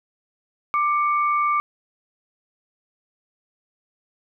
sine tone pair together, 1182 / 2230 Hz, D6 / C#7, +11 / +10 cents, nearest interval major seventh, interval 1099 cents, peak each -18 / -28 dBFS, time 0.74-1.6 s, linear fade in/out 0 ms, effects none

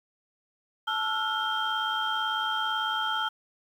sine tone cluster, 874 / 1333 / 1431 / 3171 Hz, A5 / E6 / F6 / G7, -12 / +19 / +42 / +19 cents, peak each -31 dBFS, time 0.87-3.29 s, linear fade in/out 10 ms, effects tanh soft clip ceiling -18 dBFS + 9-bit

